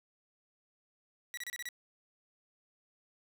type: tone bursts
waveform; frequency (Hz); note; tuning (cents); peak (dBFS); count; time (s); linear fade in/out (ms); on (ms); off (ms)
sawtooth; 1940; B6; -31; -35; 6; 1.34-1.688; 0; 33; 30
effects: none